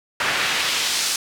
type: noise with band-pass filter sweep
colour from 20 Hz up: pink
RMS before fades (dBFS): -22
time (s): 0.2-1.16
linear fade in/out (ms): 2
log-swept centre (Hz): 1800 to 6100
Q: 0.92
effects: none